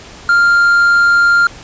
triangle tone, 1396.9 Hz, F6, in tune, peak -5 dBFS, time 0.29-1.47 s, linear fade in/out 2 ms, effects pink hiss -35 dBFS RMS until 1.63 s + resampled to 16000 Hz

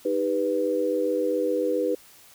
sine chord, Eb augmented, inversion none, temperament equal with one note detuned, 311.1 / 398.4 / 493.9 Hz, Eb4 / G4 / B4, 0 / +28 / 0 cents, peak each -28 / -28 / -24 dBFS, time 0.05-1.95 s, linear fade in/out 5 ms, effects white hiss -52 dBFS RMS until 2.34 s

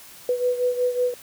sine beating tone pair, 493.6 / 499 Hz, B4 / B4, -1 / +18 cents, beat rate 5.4 Hz, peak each -21 / -26 dBFS, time 0.29-1.14 s, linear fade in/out 2 ms, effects white hiss -45 dBFS RMS until 1.22 s

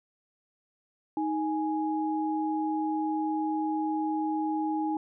sine tone pair together, 313.2 / 831.8 Hz, D#4 / G#5, +11 / +2 cents, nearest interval octave + perfect fourth, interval 1691 cents, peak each -28 / -31 dBFS, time 1.17-4.97 s, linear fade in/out 2 ms, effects none

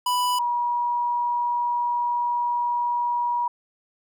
square / sine tone pair in turn, 989 / 961.4 Hz, B5 / B5, +2 / -47 cents, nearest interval unison, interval 49 cents, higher first, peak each -21 dBFS, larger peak neither, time 0.06-0.39 / 0.39-3.48 s, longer second, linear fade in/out 5 ms, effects none

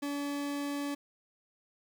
40% pulse tone, 285.7 Hz, D4, 48 cents flat, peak -32 dBFS, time 0.02-0.95 s, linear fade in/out 10 ms, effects 10-bit

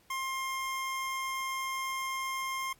25% pulse tone, 1061 Hz, C6, 24 cents sharp, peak -29 dBFS, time 0.1-2.73 s, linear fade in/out 5 ms, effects pink hiss -65 dBFS RMS until 2.79 s + AAC 64 kbps

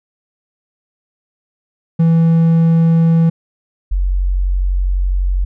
triangle / sine tone pair in turn, 164.81 / 46 Hz, E3 / F#1, 0 / -9 cents, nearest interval octave + minor seventh, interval 2209 cents, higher first, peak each -6 / -12 dBFS, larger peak first, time 1.99-3.3 / 3.91-5.45 s, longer second, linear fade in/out 10 ms, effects none

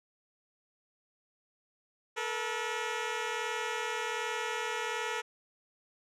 10% pulse tone pair together, 438.3 / 479.6 Hz, A4 / A#4, -7 / +49 cents, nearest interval major second, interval 156 cents, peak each -27 dBFS, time 2.16-5.22 s, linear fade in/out 20 ms, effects low-pass 7000 Hz 12 dB/octave

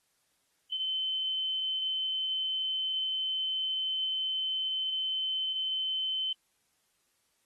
sine tone, 3066 Hz, G7, 39 cents flat, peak -29 dBFS, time 0.72-6.33 s, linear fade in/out 5 ms, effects white hiss -74 dBFS RMS until 7.45 s + AAC 32 kbps

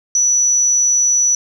sine tone, 5920 Hz, F#8, in tune, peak -10 dBFS, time 0.15-1.35 s, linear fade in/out 2 ms, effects tanh soft clip ceiling -6 dBFS + 8-bit

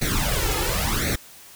pink noise with flanger, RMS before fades -23 dBFS, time 0.01-1.16 s, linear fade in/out 10 ms, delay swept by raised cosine 0.48 to 2.38 ms, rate 0.93 Hz, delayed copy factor +0.8, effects white hiss -46 dBFS RMS until 1.55 s

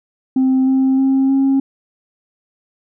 sine tone with pitch steps, 261.6 / 264.6 / 267.7 / 270.8 Hz, C4 / C4 / C4 / C#4, 0 / +20 / +40 / -40 cents, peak -9 dBFS, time 0.36-1.6 s, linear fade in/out 5 ms, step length 310 ms, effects tanh soft clip ceiling -9 dBFS

